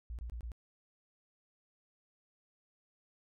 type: tone bursts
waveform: sine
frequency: 58.27 Hz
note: A#1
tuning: in tune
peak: -39 dBFS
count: 4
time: 0.1-0.518 s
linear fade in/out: 0 ms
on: 88 ms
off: 22 ms
effects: none